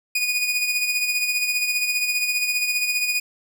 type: tone with tremolo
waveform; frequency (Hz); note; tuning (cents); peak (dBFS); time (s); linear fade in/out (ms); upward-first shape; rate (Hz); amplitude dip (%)
sawtooth; 2466; D#7; -16; -15; 0.15-3.2; 5; sine; 15; 50
effects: none